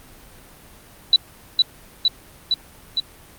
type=tone with echo; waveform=sine; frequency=3951 Hz; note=B7; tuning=in tune; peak=-8 dBFS; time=1.13-1.16 s; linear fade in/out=2 ms; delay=460 ms; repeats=4; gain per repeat=-2 dB; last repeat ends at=3 s; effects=pink hiss -46 dBFS RMS until 3.38 s + Opus 32 kbps